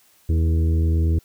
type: harmonic tone with a mistuned harmonic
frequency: 80.9 Hz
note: E2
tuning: 32 cents flat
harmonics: 1 / 2 / 3 / 4 / 5 / 6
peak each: -16 / -29 / -34 / -30 / -36 / -42 dBFS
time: 0.29-1.19 s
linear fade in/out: 5 ms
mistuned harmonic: 5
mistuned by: +32 cents
effects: white hiss -57 dBFS RMS until 1.24 s